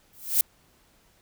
violet noise with exponential growth, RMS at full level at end -17 dBFS, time 0.13-0.41 s, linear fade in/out 2 ms, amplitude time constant 60 ms, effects pink hiss -62 dBFS RMS until 1.21 s

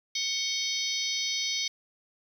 harmonic tone with a mistuned harmonic, 740 Hz, F#5, in tune, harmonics 3 / 4 / 5 / 6 / 7 / 8, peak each -35 / -35 / -35 / -35 / -35 / -35 dBFS, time 0.15-1.68 s, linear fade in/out 5 ms, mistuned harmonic 4, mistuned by +120 cents, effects 9-bit

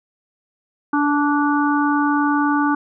harmonic tone with a mistuned harmonic, 290.6 Hz, D4, 18 cents flat, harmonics 1 / 3 / 4 / 5, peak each -17 / -22 / -23 / -24 dBFS, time 0.93-2.75 s, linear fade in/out 5 ms, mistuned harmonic 5, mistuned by +21 cents, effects none

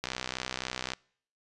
click train, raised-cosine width 0.2 ms, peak -15 dBFS, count 58, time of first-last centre 0.04-0.935 s, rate 63.7 Hz, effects noise-tail reverb RT60 0.6 s tail -26 dB re dry + resampled to 24000 Hz

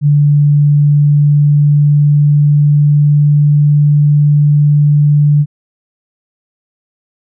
sine tone with pitch glide, 146 to 147.02 Hz, D3 to D3, -10 to +2 cents, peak -5 dBFS, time 0.01-5.46 s, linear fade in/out 50 ms, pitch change +12 cents, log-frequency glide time 0.43-3.67 s, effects none

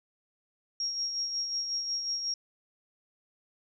sine tone with tremolo, 5588 Hz, F8, in tune, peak -28 dBFS, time 0.8-2.34 s, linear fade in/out 2 ms, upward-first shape sine, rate 5.5 Hz, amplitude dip 45%, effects none

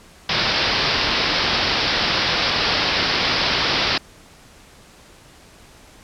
white low-pass noise, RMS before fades -20 dBFS, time 0.29-3.98 s, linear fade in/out 5 ms, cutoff 5300 Hz, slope 96 dB/octave, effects pink hiss -47 dBFS RMS until 6.03 s + low-pass 10000 Hz 12 dB/octave

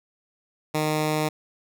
10% pulse tone, 153.9 Hz, D#3, 19 cents flat, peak -14 dBFS, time 0.74-1.29 s, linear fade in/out 10 ms, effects none

